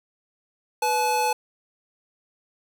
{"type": "tone pair together", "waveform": "square", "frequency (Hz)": [493.9, 859.4], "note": ["B4", "A5"], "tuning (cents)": [0, -41], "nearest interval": "minor seventh", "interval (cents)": 959, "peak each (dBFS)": [-28, -22], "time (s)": [0.82, 1.33], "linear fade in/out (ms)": 5, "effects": []}